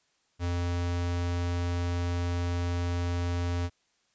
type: tone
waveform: square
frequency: 87.31 Hz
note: F2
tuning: in tune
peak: -28 dBFS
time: 0.39-3.7 s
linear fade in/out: 50 ms
effects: white hiss -71 dBFS RMS until 4.14 s + resampled to 16000 Hz

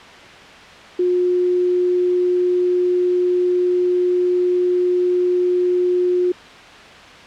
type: tone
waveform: sine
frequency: 359 Hz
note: F4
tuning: 48 cents sharp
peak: -14 dBFS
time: 0.99-6.32 s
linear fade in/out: 5 ms
effects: white hiss -39 dBFS RMS until 7.26 s + low-pass 3000 Hz 12 dB/octave

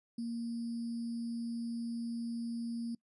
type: tone with sample-and-hold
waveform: sine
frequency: 233.1 Hz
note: A#3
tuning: in tune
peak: -35 dBFS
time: 0.18-2.95 s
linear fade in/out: 5 ms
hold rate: 4900 Hz
effects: noise-tail reverb RT60 0.1 s tail -24 dB re dry + resampled to 24000 Hz

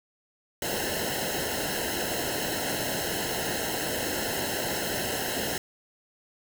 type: noise with comb filter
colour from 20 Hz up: pink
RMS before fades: -30 dBFS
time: 0.62-5.58 s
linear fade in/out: 2 ms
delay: 0.85 ms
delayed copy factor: -1
effects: none

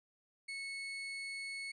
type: tone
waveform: 35% pulse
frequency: 2201 Hz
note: C#7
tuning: 13 cents flat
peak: -39 dBFS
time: 0.48-1.72 s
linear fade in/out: 10 ms
effects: resampled to 22050 Hz

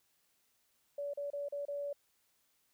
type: tone with dropouts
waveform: sine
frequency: 572 Hz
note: D5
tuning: 46 cents flat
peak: -36 dBFS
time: 0.98-1.93 s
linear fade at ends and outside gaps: 5 ms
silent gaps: 1.136-1.173 / 1.303-1.332 / 1.486-1.523 / 1.653-1.682 s
effects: white hiss -75 dBFS RMS until 2.73 s

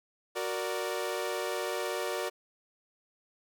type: chord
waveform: sawtooth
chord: Gb augmented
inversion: none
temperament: equal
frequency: 370 / 466.2 / 587.3 Hz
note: Gb4 / Bb4 / D5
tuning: 0 / 0 / 0 cents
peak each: -32 dBFS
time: 0.35-2.3 s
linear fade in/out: 20 ms
effects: none

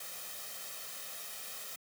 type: noise with comb filter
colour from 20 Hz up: white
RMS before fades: -44 dBFS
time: 0-1.76 s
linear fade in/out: 5 ms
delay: 1.6 ms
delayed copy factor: +0.7
effects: high-pass 200 Hz 12 dB/octave

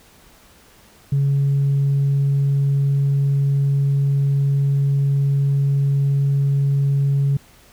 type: tone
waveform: sine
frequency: 139.4 Hz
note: C#3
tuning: 10 cents sharp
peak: -13 dBFS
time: 1.12-7.37 s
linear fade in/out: 5 ms
effects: tanh soft clip ceiling -12 dBFS + pink hiss -50 dBFS RMS until 7.72 s

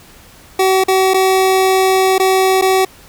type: tone with dropouts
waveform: 25% pulse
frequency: 379 Hz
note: F#4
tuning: 42 cents sharp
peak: -6 dBFS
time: 0.59-2.85 s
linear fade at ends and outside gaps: 5 ms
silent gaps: 0.839-0.882 / 1.137-1.142 / 2.182-2.197 / 2.614-2.621 s
effects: pink hiss -42 dBFS RMS until 3.08 s

